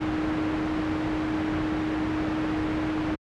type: tone in noise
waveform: sine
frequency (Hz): 311.1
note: D#4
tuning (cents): 0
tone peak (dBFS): -26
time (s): 0-3.16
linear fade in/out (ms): 20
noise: pink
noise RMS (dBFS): -29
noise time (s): 0-3.16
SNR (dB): 0
effects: high-pass 60 Hz 12 dB/octave + low-pass 2000 Hz 12 dB/octave